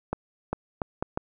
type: accelerating click train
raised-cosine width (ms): 1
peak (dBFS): -13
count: 5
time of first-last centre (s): 0.13-1.175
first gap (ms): 400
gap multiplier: 0.72
effects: none